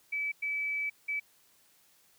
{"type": "tone bursts at uneven times", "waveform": "sine", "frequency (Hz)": 2300, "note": "D7", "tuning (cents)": -37, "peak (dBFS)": -30, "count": 3, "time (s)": [[0.12, 0.32], [0.42, 0.9], [1.08, 1.2]], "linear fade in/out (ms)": 10, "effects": ["white hiss -65 dBFS RMS until 2.18 s", "high-pass 60 Hz 12 dB/octave"]}